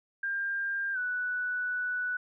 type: tone with pitch glide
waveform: sine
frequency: 1598 to 1482.4 Hz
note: G6 to F#6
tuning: +33 to +3 cents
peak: -29 dBFS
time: 0.23-2.17 s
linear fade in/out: 5 ms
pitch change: -130 cents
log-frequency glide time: 0.93-0.98 s
effects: none

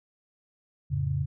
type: chord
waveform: sine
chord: F augmented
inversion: none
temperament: equal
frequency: 87.31 / 110 / 138.59 Hz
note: F2 / A2 / C#3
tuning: 0 / 0 / 0 cents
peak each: -31 / -33 / -27 dBFS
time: 0.9-1.26 s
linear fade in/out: 20 ms
effects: none

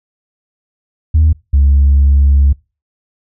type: tone pair in turn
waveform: sine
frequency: 78.1 / 69.8 Hz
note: D#2 / C#2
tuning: +7 / +13 cents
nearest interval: major second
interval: 194 cents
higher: first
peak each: -4 dBFS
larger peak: neither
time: 1.14-1.33 / 1.53-2.53 s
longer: second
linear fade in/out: 10 ms
effects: noise-tail reverb RT60 0.3 s tail -25 dB re dry + tanh soft clip ceiling -3 dBFS

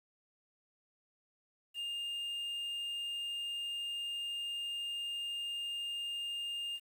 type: tone with quantisation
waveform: triangle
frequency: 2814 Hz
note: F7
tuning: 12 cents sharp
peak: -35 dBFS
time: 1.74-6.8 s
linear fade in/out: 50 ms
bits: 10
effects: none

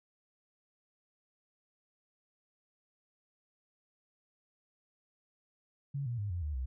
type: tone with pitch steps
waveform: sine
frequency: 140 / 119.78 / 102.49 / 87.69 / 75.02 / 64.19 Hz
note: C#3 / A#2 / G#2 / F2 / D2 / C2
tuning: +18 / +47 / -22 / +8 / +37 / -32 cents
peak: -33 dBFS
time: 5.94-6.66 s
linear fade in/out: 10 ms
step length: 120 ms
effects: none

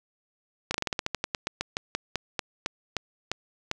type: slowing click train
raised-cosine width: 0.2 ms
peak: -10 dBFS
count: 21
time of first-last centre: 0.71-3.714 s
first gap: 33 ms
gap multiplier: 1.14
effects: none

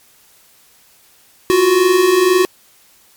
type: tone pair together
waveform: square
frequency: 347.7 / 369.7 Hz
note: F4 / F#4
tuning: -8 / -1 cents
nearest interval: minor second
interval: 107 cents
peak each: -17 / -11 dBFS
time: 1.5-2.45 s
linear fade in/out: 0 ms
effects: white hiss -50 dBFS RMS until 3.16 s + MP3 96 kbps

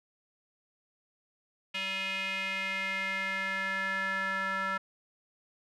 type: tone with band-pass filter sweep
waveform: square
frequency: 192.1 Hz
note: G3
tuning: 35 cents flat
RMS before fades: -33 dBFS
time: 1.74-4.78 s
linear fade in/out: 10 ms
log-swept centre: 2700 to 1500 Hz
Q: 4.3
effects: none

